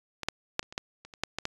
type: clicks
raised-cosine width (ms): 0.2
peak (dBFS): -17 / -9 / -8 / -29 / -27 / -13 / -29 / -29 / -10 / -14 / -13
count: 11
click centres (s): 0.233 / 0.286 / 0.594 / 0.629 / 0.725 / 0.779 / 1.05 / 1.138 / 1.236 / 1.386 / 1.454
effects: resampled to 24000 Hz